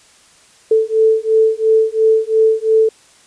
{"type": "beating tone pair", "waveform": "sine", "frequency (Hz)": [440, 442.9], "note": ["A4", "A4"], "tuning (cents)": [0, 11], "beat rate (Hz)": 2.9, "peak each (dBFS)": -13, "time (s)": [0.71, 2.89], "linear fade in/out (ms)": 5, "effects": ["white hiss -48 dBFS RMS until 3.26 s", "resampled to 22050 Hz"]}